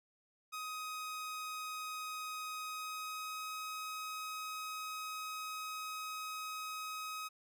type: tone with pitch glide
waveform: sawtooth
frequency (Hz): 1257 to 1265.7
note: D#6 to D#6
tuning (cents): +17 to +29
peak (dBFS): -37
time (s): 0.52-7.29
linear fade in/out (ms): 20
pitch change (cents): +12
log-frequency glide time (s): 2.61-3.44
effects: none